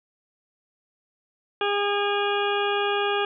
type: harmonic tone with a mistuned harmonic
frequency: 406.9 Hz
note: G#4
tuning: 35 cents flat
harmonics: 1 / 2 / 3 / 4 / 6 / 7 / 8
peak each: -25 / -28 / -30 / -31 / -33 / -33 / -34 dBFS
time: 1.61-3.25 s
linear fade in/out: 2 ms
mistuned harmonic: 8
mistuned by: +45 cents
effects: none